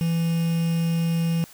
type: tone with quantisation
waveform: triangle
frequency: 166.3 Hz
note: E3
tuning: 16 cents sharp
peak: -18 dBFS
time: 0.01-1.44 s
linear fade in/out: 0 ms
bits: 6
effects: white hiss -48 dBFS RMS until 1.53 s